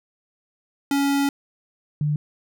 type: tone pair in turn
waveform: square / sine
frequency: 280 / 149.01 Hz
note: C#4 / D3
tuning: +18 / +25 cents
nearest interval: major seventh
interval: 1093 cents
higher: first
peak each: -19 dBFS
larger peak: neither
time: 0.91-1.29 / 2.01-2.16 s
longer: first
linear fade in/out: 2 ms
effects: none

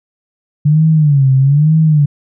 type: tone with vibrato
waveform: sine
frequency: 145.3 Hz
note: D3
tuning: 18 cents flat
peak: -6 dBFS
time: 0.65-2.06 s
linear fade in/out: 10 ms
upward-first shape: sine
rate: 1.1 Hz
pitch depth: 160 cents each way
effects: none

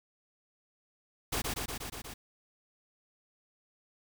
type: noise with echo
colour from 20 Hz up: pink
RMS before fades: -32 dBFS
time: 1.32-1.42 s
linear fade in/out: 10 ms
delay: 120 ms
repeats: 6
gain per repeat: -2 dB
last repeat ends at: 2.14 s
effects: none

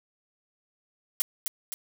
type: noise with echo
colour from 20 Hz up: blue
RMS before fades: -25 dBFS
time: 1.2-1.22 s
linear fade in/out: 0 ms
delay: 260 ms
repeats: 2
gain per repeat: -5 dB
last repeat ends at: 1.74 s
effects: none

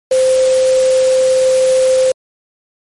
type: tone in noise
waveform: sine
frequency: 519 Hz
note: C5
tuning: 14 cents flat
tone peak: -8 dBFS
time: 0.11-2.12 s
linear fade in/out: 5 ms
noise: white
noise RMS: -24 dBFS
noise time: 0.11-2.12 s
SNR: +13 dB
effects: MP3 48 kbps

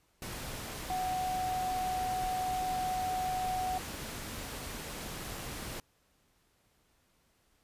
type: tone in noise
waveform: sine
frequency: 742 Hz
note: F#5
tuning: 5 cents sharp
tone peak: -31 dBFS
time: 0.9-3.78 s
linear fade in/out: 2 ms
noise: pink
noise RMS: -41 dBFS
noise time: 0.22-5.8 s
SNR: +7 dB
effects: pink hiss -71 dBFS RMS until 7.63 s + resampled to 32000 Hz

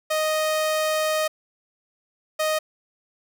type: tone bursts at uneven times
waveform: sawtooth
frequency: 622.3 Hz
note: D#5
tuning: in tune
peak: -17 dBFS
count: 2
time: 0.1-1.28 / 2.39-2.59 s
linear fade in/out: 10 ms
effects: none

